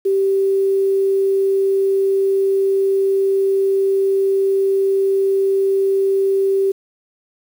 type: tone with quantisation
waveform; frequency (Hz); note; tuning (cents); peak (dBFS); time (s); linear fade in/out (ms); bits
sine; 389.7; G4; -10; -13; 0.05-6.72; 10; 7
effects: none